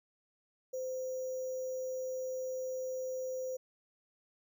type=tone with sample-and-hold; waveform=sine; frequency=516 Hz; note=C5; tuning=24 cents flat; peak=-35 dBFS; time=0.73-3.57 s; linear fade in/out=10 ms; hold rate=6300 Hz; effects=none